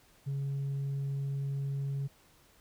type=tone; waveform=sine; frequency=138.59 Hz; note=C#3; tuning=in tune; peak=-29 dBFS; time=0.26-2.08 s; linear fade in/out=20 ms; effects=tanh soft clip ceiling -30 dBFS + pink hiss -63 dBFS RMS until 2.6 s